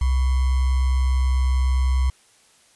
sine tone with sample-and-hold, 64.8 Hz, C2, 16 cents flat, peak -16 dBFS, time 0.01-2.1 s, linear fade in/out 5 ms, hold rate 1050 Hz, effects white hiss -56 dBFS RMS until 2.75 s + resampled to 24000 Hz

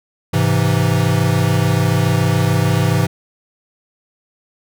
square chord, Ab augmented, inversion none, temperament equal, 103.83 / 130.81 / 164.81 Hz, Ab2 / C3 / E3, 0 / 0 / 0 cents, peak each -18 dBFS, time 0.33-3.07 s, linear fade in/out 10 ms, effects none

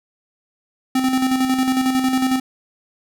square tone with tremolo, 260 Hz, C4, 11 cents flat, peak -15 dBFS, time 0.95-2.4 s, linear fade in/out 5 ms, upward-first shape square, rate 11 Hz, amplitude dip 45%, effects none

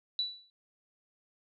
sine tone with exponential decay, 3950 Hz, B7, in tune, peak -26 dBFS, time 0.19-0.5 s, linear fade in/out 1 ms, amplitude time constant 66 ms, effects none

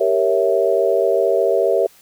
sine chord, G diminished seventh, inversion none, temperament equal, 392 / 466.2 / 554.4 / 659.3 Hz, G4 / Bb4 / Db5 / Fb5, 0 / 0 / 0 / 0 cents, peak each -19 dBFS, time 0-1.87 s, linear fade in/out 10 ms, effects white hiss -50 dBFS RMS until 2.01 s

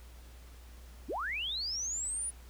sine linear sweep, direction up, 185 to 9850 Hz, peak -33 dBFS, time 1.08-2.31 s, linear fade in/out 20 ms, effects added 60 Hz sine -49 dBFS peak until 2.49 s + pink hiss -59 dBFS RMS until 2.49 s

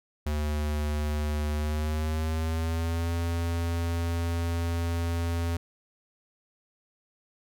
square tone with pitch glide, 74.9 to 84.56 Hz, D2 to E2, +35 to +45 cents, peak -27 dBFS, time 0.26-5.57 s, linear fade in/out 5 ms, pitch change +210 cents, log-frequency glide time 1.53-3.13 s, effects none

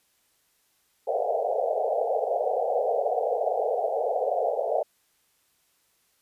white band-pass noise, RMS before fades -26 dBFS, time 1.07-4.83 s, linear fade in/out 5 ms, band 440 to 770 Hz, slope 96 dB/octave, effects white hiss -68 dBFS RMS until 6.21 s + resampled to 32000 Hz

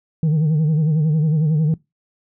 sine tone with vibrato, 155 Hz, D#3, 6 cents flat, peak -11 dBFS, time 0.23-1.74 s, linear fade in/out 2 ms, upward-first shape sine, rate 11 Hz, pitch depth 83 cents each way, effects noise-tail reverb RT60 0.2 s tail -22 dB re dry + tanh soft clip ceiling -13 dBFS

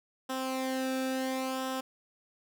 sawtooth tone with flanger, 261.6 Hz, C4, in tune, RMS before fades -33 dBFS, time 0.29-1.81 s, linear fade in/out 10 ms, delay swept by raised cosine 0.45 to 0.98 ms, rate 0.72 Hz, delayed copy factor -0.65, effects none

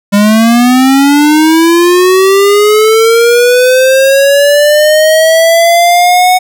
square linear sweep, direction up, 200 to 740 Hz, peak -4 dBFS, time 0.12-6.39 s, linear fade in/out 20 ms, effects none

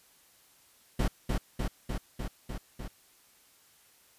brown noise with echo, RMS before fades -27 dBFS, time 0.99-1.08 s, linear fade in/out 5 ms, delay 300 ms, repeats 6, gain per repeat -2 dB, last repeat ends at 2.88 s, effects white hiss -62 dBFS RMS until 4.18 s + resampled to 32000 Hz

